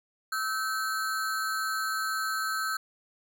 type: ring-modulated tone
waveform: square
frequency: 1423 Hz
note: F6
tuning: 32 cents sharp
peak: -26 dBFS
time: 0.32-2.77 s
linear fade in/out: 5 ms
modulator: 121 Hz
effects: none